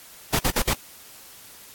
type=noise bursts; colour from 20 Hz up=pink; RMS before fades=-21 dBFS; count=4; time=0.33-0.736 s; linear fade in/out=5 ms; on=61 ms; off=54 ms; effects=white hiss -46 dBFS RMS until 1.74 s + AAC 64 kbps